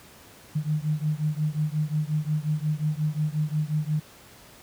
sine beating tone pair, 150.2 / 155.8 Hz, D3 / D#3, +39 / +3 cents, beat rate 5.6 Hz, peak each -26 / -27 dBFS, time 0.55-4 s, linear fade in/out 10 ms, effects pink hiss -50 dBFS RMS until 4.62 s + high-pass 60 Hz 12 dB/octave

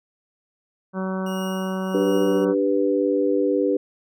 harmonic tone, 188.7 Hz, F#3, 34 cents sharp, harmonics 1 / 2 / 3 / 4 / 5 / 6 / 7 / 8, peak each -25 / -32 / -32 / -40 / -37 / -37 / -41 / -39 dBFS, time 0.93-2.55 s, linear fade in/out 50 ms
sawtooth tone with tremolo, 2861 Hz, F7, 41 cents sharp, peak -32 dBFS, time 1.26-2.45 s, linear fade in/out 5 ms, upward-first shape triangle, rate 1.4 Hz, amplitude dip 75%
sine chord, G major, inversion second, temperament equal, 293.7 / 392 / 493.9 Hz, D4 / G4 / B4, 0 / 0 / 0 cents, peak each -22 dBFS, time 1.94-3.77 s, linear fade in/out 5 ms
effects none

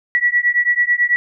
sine beating tone pair, 1935 / 1944.1 Hz, B6 / B6, -36 / -28 cents, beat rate 9.1 Hz, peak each -16 dBFS, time 0.15-1.16 s, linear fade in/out 0 ms, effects none

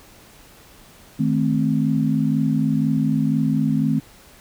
sine chord, A diminished, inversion second, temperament equal with one note detuned, 155.56 / 217.5 / 261.6 Hz, Eb3 / A3 / C4, 0 / -20 / 0 cents, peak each -21 dBFS, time 1.19-4 s, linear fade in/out 10 ms, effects pink hiss -48 dBFS RMS until 4.4 s

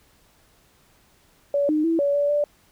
sine tone with pitch steps, 569 / 306 / 329.6 / 568 / 576 / 586 Hz, C#5 / D#4 / E4 / C#5 / D5 / D5, +45 / -29 / 0 / +42 / -34 / -4 cents, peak -18 dBFS, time 1.54-2.44 s, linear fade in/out 2 ms, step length 150 ms, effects pink hiss -59 dBFS RMS until 2.71 s

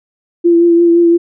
sine tone with vibrato, 340.8 Hz, F4, 42 cents flat, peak -5 dBFS, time 0.44-1.18 s, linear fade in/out 20 ms, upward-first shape triangle, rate 5.8 Hz, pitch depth 26 cents each way, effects none

